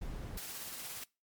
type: noise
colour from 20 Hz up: brown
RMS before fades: -41 dBFS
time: 0.01-0.38 s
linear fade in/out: 10 ms
type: noise with tremolo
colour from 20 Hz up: white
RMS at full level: -43 dBFS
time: 0.37-1.04 s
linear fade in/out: 5 ms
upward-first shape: sine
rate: 17 Hz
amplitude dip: 25%
effects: noise-tail reverb RT60 0.3 s tail -25 dB re dry + MP3 96 kbps